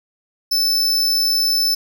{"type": "tone", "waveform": "45% pulse", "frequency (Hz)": 5274, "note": "E8", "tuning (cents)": 0, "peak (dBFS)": -15, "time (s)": [0.51, 1.75], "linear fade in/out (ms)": 10, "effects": []}